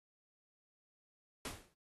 pink noise with exponential decay, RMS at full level -39 dBFS, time 1.45-1.74 s, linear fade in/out 2 ms, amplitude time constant 61 ms, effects AAC 32 kbps

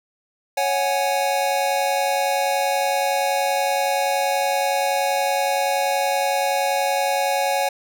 square chord, C# suspended fourth, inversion none, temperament equal, 554.4 / 740 / 830.6 Hz, C#5 / F#5 / G#5, 0 / 0 / 0 cents, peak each -24 dBFS, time 0.57-7.69 s, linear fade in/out 5 ms, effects none

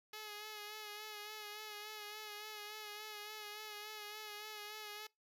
5% pulse tone with vibrato, 422.9 Hz, G#4, 31 cents sharp, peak -35 dBFS, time 0.13-5.07 s, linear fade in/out 5 ms, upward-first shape sine, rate 3.5 Hz, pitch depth 34 cents each way, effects noise-tail reverb RT60 0.2 s tail -23 dB re dry

